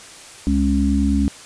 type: harmonic tone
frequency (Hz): 69.3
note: C#2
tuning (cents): 0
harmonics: 1 / 3 / 4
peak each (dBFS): -19 / -19 / -19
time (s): 0.47-1.28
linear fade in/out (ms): 0
effects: white hiss -40 dBFS RMS until 1.45 s + resampled to 22050 Hz